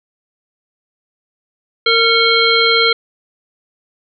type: harmonic tone with a mistuned harmonic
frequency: 459.2 Hz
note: A#4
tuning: 26 cents flat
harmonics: 1 / 3 / 5 / 7 / 9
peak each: -16 / -16 / -16 / -16 / -16 dBFS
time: 1.86-2.93 s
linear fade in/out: 5 ms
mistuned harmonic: 5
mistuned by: -71 cents
effects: none